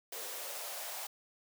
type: noise with high-pass filter sweep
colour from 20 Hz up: white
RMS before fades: -42 dBFS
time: 0.12-1.07 s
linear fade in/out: 5 ms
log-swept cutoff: 460 to 740 Hz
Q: 3.6
effects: none